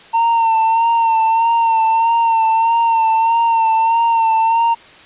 triangle tone with vibrato, 909 Hz, A#5, 44 cents flat, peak -9 dBFS, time 0.13-4.75 s, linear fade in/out 20 ms, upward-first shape sine, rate 1.6 Hz, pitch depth 34 cents each way, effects white hiss -41 dBFS RMS until 5.05 s + resampled to 8000 Hz

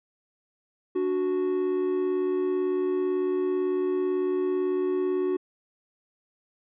triangle tone pair together, 291.4 / 369.4 Hz, D4 / F#4, -13 / -3 cents, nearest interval major third, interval 410 cents, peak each -29 / -22 dBFS, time 0.95-5.37 s, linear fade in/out 10 ms, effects resampled to 8000 Hz

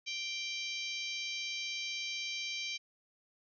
harmonic tone, 784 Hz, G5, in tune, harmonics 3 / 4 / 5 / 6 / 7 / 8, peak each -40 / -42 / -44 / -46 / -47 / -48 dBFS, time 0.06-2.78 s, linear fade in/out 20 ms, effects none

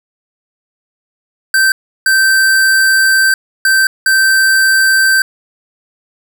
square tone bursts at uneven times, 1556 Hz, G6, 13 cents flat, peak -8 dBFS, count 4, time 1.54-1.72 / 2.06-3.34 / 3.65-3.87 / 4.06-5.22 s, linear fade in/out 2 ms, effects none

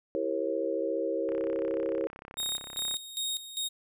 sine chord, E diminished seventh, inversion none, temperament equal with one note detuned, 329.6 / 392 / 466.2 / 540.8 Hz, E4 / G4 / Bb4 / Db5, 0 / 0 / 0 / -43 cents, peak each -34 / -35 / -33 / -32 dBFS, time 0.15-2.07 s, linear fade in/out 0 ms
click train, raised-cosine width 0.5 ms, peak -29 dBFS, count 56, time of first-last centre 1.29-2.942 s, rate 33.3 Hz
sawtooth tone with tremolo, 3729 Hz, A#7, in tune, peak -27 dBFS, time 2.37-3.69 s, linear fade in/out 20 ms, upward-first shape square, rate 2.5 Hz, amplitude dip 75%
effects none

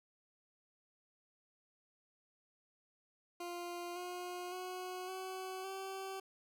20% pulse tone with pitch steps, 349.2 / 357.8 / 366.6 / 375.6 / 384.8 Hz, F4 / F4 / F#4 / F#4 / G4, 0 / +42 / -16 / +26 / -32 cents, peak -37 dBFS, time 3.4-6.2 s, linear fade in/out 5 ms, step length 560 ms, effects none

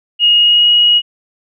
sine tone with pitch glide, 2869 to 2896 Hz, F7 to F#7, +46 to -38 cents, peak -6 dBFS, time 0.19-1.02 s, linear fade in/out 50 ms, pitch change +16 cents, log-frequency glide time 0.37-0.7 s, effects none

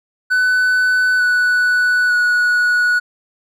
triangle tone with pitch steps, 1500 / 1481.9 / 1464 Hz, F#6 / F#6 / F#6, +23 / +2 / -19 cents, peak -10 dBFS, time 0.3-3 s, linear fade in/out 20 ms, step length 900 ms, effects none

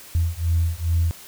sine beating tone pair, 82.41 / 84.81 Hz, E2 / E2, 0 / +50 cents, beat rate 2.4 Hz, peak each -21 dBFS, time 0.15-1.11 s, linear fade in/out 0 ms, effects tanh soft clip ceiling -11 dBFS + white hiss -43 dBFS RMS until 1.27 s

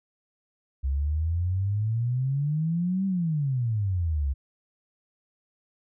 sine exponential two-way sweep, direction up then down, 65.7 to 196 to 65.7 Hz, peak -23 dBFS, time 0.83-4.34 s, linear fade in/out 20 ms, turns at 3.06 s, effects none

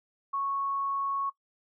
sine tone, 1105 Hz, C#6, 6 cents flat, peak -28 dBFS, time 0.33-1.3 s, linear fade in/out 10 ms, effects noise-tail reverb RT60 0.1 s tail -18 dB re dry

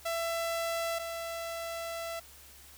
sawtooth tone pair in turn, 668 / 668 Hz, E5 / E5, +23 / +23 cents, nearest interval unison, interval 0 cents, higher neither, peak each -27 / -32 dBFS, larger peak first, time 0.05-0.99 / 0.99-2.2 s, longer second, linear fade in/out 10 ms, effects added 70 Hz sine -59 dBFS peak until 2.77 s + white hiss -54 dBFS RMS until 2.77 s

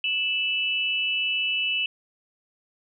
sine tone pair together, 2633 / 2955 Hz, E7 / F#7, -3 / -3 cents, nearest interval major second, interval 200 cents, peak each -25 / -26 dBFS, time 0.04-1.86 s, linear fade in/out 2 ms, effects none

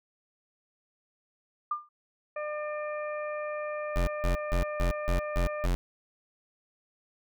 sine tone with exponential decay, 1200 Hz, D6, 37 cents sharp, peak -24 dBFS, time 1.71-1.89 s, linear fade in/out 5 ms, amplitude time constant 39 ms
harmonic tone, 600 Hz, D5, 37 cents sharp, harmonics 1 / 2 / 3 / 4, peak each -33 / -39 / -43 / -45 dBFS, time 2.36-5.66 s, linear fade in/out 5 ms
square tone bursts, 44.22 Hz, F1, 22 cents sharp, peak -25 dBFS, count 7, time 3.96-5.75 s, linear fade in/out 0 ms, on 110 ms, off 170 ms
effects none

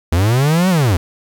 45% pulse linear two-way sweep, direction up then down, 77.78 to 192 to 77.78 Hz, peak -11 dBFS, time 0.12-0.97 s, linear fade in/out 5 ms, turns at 0.69 s, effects 8-bit

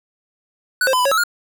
square tone with pitch steps, 1486 / 528 / 1012 / 994 / 552 / 1300 / 1425 Hz, F#6 / C5 / B5 / B5 / C#5 / E6 / F6, +7 / +16 / +42 / +11 / -7 / -24 / +34 cents, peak -15 dBFS, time 0.81-1.237 s, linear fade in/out 2 ms, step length 61 ms, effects none

